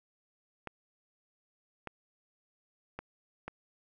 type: clicks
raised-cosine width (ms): 0.5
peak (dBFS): -24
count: 4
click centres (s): 0.673 / 1.873 / 2.99 / 3.48
effects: none